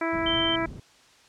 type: harmonic tone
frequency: 329.6 Hz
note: E4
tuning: in tune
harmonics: 1 / 2 / 3 / 4 / 5 / 6 / 7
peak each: -28 / -31 / -33 / -34 / -35 / -36 / -36 dBFS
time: 0.01-0.66 s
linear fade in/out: 5 ms
type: low-pass noise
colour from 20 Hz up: white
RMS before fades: -39 dBFS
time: 0.12-0.8 s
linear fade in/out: 5 ms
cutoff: 170 Hz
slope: 12 dB/octave
type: tone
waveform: sine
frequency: 3113 Hz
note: G7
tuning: 13 cents flat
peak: -24 dBFS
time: 0.26-0.56 s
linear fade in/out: 5 ms
effects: white hiss -56 dBFS RMS until 1.28 s + low-pass 6000 Hz 12 dB/octave